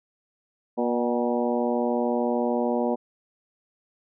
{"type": "harmonic tone with a mistuned harmonic", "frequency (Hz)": 120, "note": "B2", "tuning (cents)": -49, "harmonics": [2, 3, 4, 5, 6, 7, 8], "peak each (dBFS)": [-26, -30, -28, -29, -32, -35, -36], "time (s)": [0.77, 2.96], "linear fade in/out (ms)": 20, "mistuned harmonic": 6, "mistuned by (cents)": 63, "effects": []}